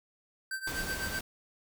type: tone with tremolo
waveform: square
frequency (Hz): 1556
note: G6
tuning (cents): -13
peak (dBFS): -32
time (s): 0.51-1.19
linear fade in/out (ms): 2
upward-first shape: triangle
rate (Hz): 8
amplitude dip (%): 90
type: noise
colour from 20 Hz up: pink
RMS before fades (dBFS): -38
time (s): 0.67-1.21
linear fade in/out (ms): 5
effects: none

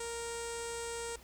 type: tone with low-pass filter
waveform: sawtooth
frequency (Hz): 466.2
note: A#4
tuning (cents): 0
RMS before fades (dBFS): -40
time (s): 0-1.16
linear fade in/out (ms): 5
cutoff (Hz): 8300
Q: 5.2
effects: added 60 Hz sine -55 dBFS peak until 1.23 s + pink hiss -58 dBFS RMS until 1.23 s

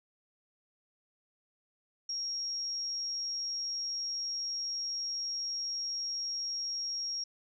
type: tone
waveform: sine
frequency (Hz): 5588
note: F8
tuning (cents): 0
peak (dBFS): -33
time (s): 2.09-7.24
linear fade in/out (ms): 5
effects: none

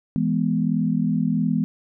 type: chord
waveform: sine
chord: E major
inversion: none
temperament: equal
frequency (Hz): 164.81 / 207.7 / 246.9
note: E3 / G#3 / B3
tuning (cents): 0 / 0 / 0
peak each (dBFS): -23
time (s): 0.16-1.64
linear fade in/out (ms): 0
effects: none

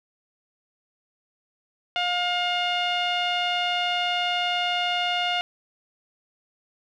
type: tone with low-pass filter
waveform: sawtooth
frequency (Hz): 711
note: F5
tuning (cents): +31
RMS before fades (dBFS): -25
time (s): 1.96-5.41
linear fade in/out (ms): 0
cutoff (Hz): 3100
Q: 4.6
effects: none

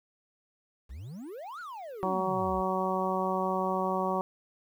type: exponential two-way sweep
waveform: triangle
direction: up then down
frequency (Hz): 54.8 to 1480 to 54.8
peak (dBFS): -37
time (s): 0.89-2.62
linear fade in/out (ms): 20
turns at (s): 1.6
type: harmonic tone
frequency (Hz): 187.7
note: F#3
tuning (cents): +25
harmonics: 1 / 2 / 3 / 4 / 5 / 6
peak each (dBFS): -34 / -34 / -34 / -34 / -34 / -34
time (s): 2.03-4.21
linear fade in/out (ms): 0
effects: 10-bit

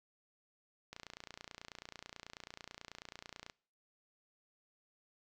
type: click train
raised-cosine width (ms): 0.2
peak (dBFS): -29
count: 76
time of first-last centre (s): 0.93-3.498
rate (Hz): 29.2
effects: noise-tail reverb RT60 0.5 s tail -25 dB re dry

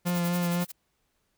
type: tone with vibrato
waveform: 45% pulse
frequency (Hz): 174.7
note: F3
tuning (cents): +1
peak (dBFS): -25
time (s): 0.05-0.65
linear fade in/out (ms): 20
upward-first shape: triangle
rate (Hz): 3.9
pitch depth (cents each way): 23
type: noise with tremolo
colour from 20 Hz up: blue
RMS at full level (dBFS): -37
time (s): 0.06-0.72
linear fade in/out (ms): 10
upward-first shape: sine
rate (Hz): 11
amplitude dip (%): 100
effects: pink hiss -74 dBFS RMS until 1.37 s

